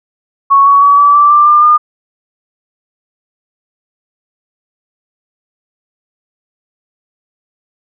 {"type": "tone with pitch steps", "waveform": "sine", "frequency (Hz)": [1108.7, 1122.9, 1137.2, 1151.8, 1166.5, 1181.4, 1196.5, 1211.8], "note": ["C#6", "C#6", "C#6", "D6", "D6", "D6", "D6", "D#6"], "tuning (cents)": [0, 22, 44, -34, -12, 10, 32, -46], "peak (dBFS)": -3, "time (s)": [0.5, 1.78], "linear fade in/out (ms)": 20, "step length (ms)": 160, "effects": []}